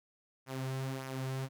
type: tone with flanger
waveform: sawtooth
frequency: 132.4 Hz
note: C3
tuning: 21 cents sharp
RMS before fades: -38 dBFS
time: 0.46-1.49 s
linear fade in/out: 50 ms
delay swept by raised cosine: 0.24 to 4.24 ms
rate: 1.7 Hz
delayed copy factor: -0.55
effects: none